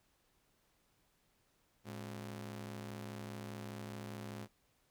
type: ring-modulated tone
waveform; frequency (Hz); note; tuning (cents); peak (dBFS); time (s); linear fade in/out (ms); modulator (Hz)
sawtooth; 158.3; D#3; +30; -37; 1.84-4.48; 50; 46.7
effects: pink hiss -75 dBFS RMS until 4.9 s